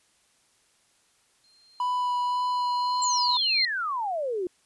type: tone with exponential growth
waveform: sine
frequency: 4186 Hz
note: C8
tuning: in tune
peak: -20 dBFS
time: 1.44-3.65 s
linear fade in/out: 1 ms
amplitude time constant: 480 ms
type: tone with vibrato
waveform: triangle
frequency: 987.8 Hz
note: B5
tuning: in tune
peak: -22 dBFS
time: 1.8-3.37 s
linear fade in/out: 2 ms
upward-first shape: sine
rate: 1.9 Hz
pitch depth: 10 cents each way
type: exponential sweep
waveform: sine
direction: down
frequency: 7570 to 343.8 Hz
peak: -26 dBFS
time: 3.02-4.47 s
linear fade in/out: 2 ms
effects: white hiss -65 dBFS RMS until 4.65 s + resampled to 24000 Hz